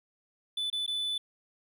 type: tone with dropouts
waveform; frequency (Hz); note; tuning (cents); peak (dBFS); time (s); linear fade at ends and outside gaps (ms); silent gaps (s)
triangle; 3492; A7; -14; -28; 0.57-1.18; 5; 0.701-0.727 / 0.864-0.877
effects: none